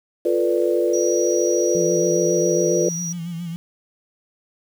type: chord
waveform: sine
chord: B half-diminished seventh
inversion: second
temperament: equal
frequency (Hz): 349.2 / 440 / 493.9 / 587.3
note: F4 / A4 / B4 / D5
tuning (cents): 0 / 0 / 0 / 0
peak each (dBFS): -20 / -24 / -21 / -24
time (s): 0.25-2.89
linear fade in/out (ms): 5
type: tone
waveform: sine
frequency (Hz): 5780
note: F#8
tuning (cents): -41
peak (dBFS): -26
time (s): 0.93-3.13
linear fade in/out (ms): 10
type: tone with vibrato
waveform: sine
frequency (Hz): 170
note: F3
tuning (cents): -46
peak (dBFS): -26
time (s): 1.75-3.56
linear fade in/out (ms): 0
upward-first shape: sine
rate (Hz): 7.3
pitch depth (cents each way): 62
effects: 7-bit